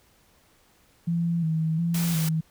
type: tone with vibrato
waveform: sine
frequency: 164.5 Hz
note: E3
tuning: 3 cents flat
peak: -22 dBFS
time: 1.07-2.41 s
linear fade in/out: 10 ms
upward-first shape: square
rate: 1.4 Hz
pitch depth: 50 cents each way
type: noise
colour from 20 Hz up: white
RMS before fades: -33 dBFS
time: 1.94-2.29 s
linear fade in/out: 5 ms
effects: pink hiss -61 dBFS RMS until 2.5 s